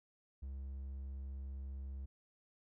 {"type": "tone", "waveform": "triangle", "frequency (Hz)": 67.5, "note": "C#2", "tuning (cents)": -45, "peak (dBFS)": -40, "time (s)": [0.42, 2.06], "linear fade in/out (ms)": 10, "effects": []}